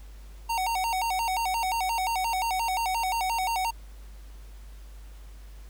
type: tone with vibrato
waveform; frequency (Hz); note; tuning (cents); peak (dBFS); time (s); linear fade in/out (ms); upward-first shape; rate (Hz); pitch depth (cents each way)
square; 830.6; G#5; 0; -26; 0.49-3.71; 10; square; 5.7; 180
effects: added 50 Hz sine -42 dBFS peak until 5.69 s + pink hiss -57 dBFS RMS until 5.69 s